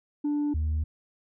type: tone pair in turn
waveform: sine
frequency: 293.4 / 77.33 Hz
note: D4 / D#2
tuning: -2 / -10 cents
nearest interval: octave + major seventh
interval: 2308 cents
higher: first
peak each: -22 dBFS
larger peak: neither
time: 0.24-0.54 / 0.54-0.84 s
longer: neither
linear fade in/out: 10 ms
effects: tanh soft clip ceiling -23 dBFS